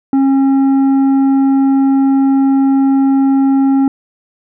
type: tone with tanh clipping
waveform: sine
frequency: 271.3 Hz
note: C#4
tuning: 37 cents flat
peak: -9 dBFS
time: 0.13-3.88 s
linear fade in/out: 2 ms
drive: 7 dB
effects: none